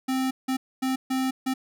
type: tone bursts at uneven times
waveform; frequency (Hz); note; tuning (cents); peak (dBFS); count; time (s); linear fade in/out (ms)
square; 261.6; C4; 0; -24; 5; 0.08-0.31 / 0.48-0.57 / 0.82-0.96 / 1.1-1.31 / 1.46-1.54; 10
effects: none